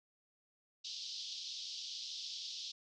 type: band-pass noise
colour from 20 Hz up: white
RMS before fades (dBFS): -45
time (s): 0.84-2.72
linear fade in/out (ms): 10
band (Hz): 3200 to 5500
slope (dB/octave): 48
effects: none